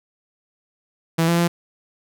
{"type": "tone with pitch steps", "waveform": "sawtooth", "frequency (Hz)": [164.6, 170.1, 171.6], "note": ["E3", "F3", "F3"], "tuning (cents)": [-2, -45, -30], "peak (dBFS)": -12, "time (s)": [1.18, 1.48], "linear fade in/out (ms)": 10, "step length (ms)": 100, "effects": []}